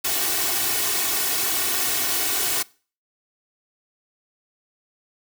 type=noise with comb filter; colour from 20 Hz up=white; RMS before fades=-23 dBFS; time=0.04-2.63 s; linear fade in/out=10 ms; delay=2.7 ms; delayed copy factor=+0.9; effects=noise-tail reverb RT60 0.4 s tail -23 dB re dry + high-pass 100 Hz 12 dB/octave